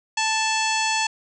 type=harmonic tone with a mistuned harmonic; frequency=880 Hz; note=A5; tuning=in tune; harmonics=1 / 2 / 3 / 4 / 5 / 6 / 7 / 8 / 9; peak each=-24 / -29 / -26 / -31 / -30 / -35 / -32 / -33 / -35 dBFS; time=0.17-1.07 s; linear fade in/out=5 ms; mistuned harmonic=4; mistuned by=-84 cents; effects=none